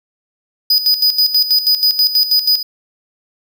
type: tone with tremolo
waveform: square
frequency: 4970 Hz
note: D#8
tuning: 3 cents flat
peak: -9 dBFS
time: 0.7-2.63 s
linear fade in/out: 5 ms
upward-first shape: square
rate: 6.2 Hz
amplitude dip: 70%
effects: none